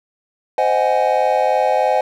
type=chord; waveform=triangle; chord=Ab dominant seventh; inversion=first; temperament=just; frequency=519.1 / 623 / 747.5 / 830.6 Hz; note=C5 / Eb5 / Gb5 / Ab5; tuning=-14 / +2 / +17 / 0 cents; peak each=-17 dBFS; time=0.58-2.01 s; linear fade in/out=2 ms; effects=none